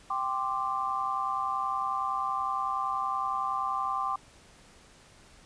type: chord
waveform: sine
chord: G suspended fourth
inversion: none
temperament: just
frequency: 784 / 1045.3 / 1176 Hz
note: G5 / C6 / D6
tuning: 0 / -2 / +2 cents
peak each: -34 / -32 / -31 dBFS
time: 0.1-4.16 s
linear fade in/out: 5 ms
effects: pink hiss -56 dBFS RMS until 5.45 s + resampled to 22050 Hz